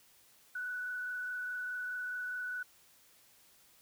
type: tone with frequency modulation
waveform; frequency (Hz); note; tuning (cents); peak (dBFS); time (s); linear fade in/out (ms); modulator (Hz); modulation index
sine; 1483; F#6; +4; -36; 0.55-2.63; 5; 24.8; 0.75
effects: white hiss -64 dBFS RMS until 3.81 s